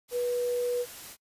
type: tone in noise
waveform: sine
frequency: 487.5 Hz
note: B4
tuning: 23 cents flat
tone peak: -26 dBFS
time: 0.11-0.86 s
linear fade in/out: 50 ms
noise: white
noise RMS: -44 dBFS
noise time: 0.08-1.17 s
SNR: +15 dB
effects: noise-tail reverb RT60 0.1 s tail -26 dB re dry + resampled to 32000 Hz

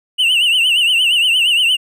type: tone with vibrato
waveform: triangle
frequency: 2864 Hz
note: F7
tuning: 43 cents sharp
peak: -9 dBFS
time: 0.18-1.77 s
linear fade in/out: 20 ms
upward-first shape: triangle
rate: 8.6 Hz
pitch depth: 140 cents each way
effects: none

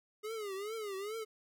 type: tone with vibrato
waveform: square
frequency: 415.3 Hz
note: G#4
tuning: in tune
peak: -39 dBFS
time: 0.23-1.25 s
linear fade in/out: 20 ms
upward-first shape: triangle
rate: 2.4 Hz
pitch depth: 170 cents each way
effects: none

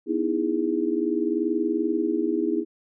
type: chord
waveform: sine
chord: E major seventh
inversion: second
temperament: just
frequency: 247.2 / 309 / 329.6 / 412 Hz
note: B3 / D#4 / E4 / G#4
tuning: +2 / -12 / 0 / -14 cents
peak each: -30 / -27 / -25 / -28 dBFS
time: 0.06-2.65 s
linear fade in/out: 50 ms
effects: none

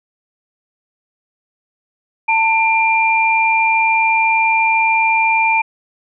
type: tone pair together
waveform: sine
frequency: 893 / 2384 Hz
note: A5 / D7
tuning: +25 / +25 cents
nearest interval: octave + perfect fourth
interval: 1700 cents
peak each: -14 dBFS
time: 2.28-5.62 s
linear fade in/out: 10 ms
effects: none

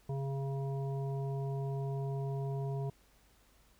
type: harmonic tone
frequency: 137 Hz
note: C#3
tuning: 20 cents flat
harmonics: 1 / 3 / 5 / 7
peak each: -34 / -42 / -47 / -51 dBFS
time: 0.09-2.9 s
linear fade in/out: 5 ms
effects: added 50 Hz sine -66 dBFS peak until 3.79 s + pink hiss -67 dBFS RMS until 3.79 s

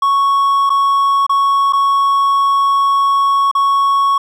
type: tone with dropouts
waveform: triangle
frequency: 1108.7 Hz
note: C#6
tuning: in tune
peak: -8 dBFS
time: 0.02-4.18 s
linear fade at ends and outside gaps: 5 ms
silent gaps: 0.695-0.701 / 1.266-1.294 / 1.725-1.732 / 3.514-3.55 s
effects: none

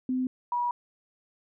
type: tone pair in turn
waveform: sine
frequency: 256 / 966.5 Hz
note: C4 / B5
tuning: -38 / -38 cents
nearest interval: octave + major seventh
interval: 2300 cents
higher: second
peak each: -25 dBFS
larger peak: neither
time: 0.09-0.27 / 0.52-0.71 s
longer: second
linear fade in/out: 2 ms
effects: none

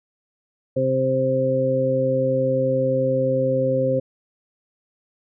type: harmonic tone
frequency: 131.4 Hz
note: C3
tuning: 8 cents sharp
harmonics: 1 / 2 / 3 / 4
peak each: -25 / -26 / -29 / -19 dBFS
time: 0.76-4 s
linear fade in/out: 10 ms
effects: none

